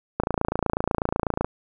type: click train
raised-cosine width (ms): 1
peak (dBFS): -8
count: 36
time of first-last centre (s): 0.2-1.446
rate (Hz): 28.1
effects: none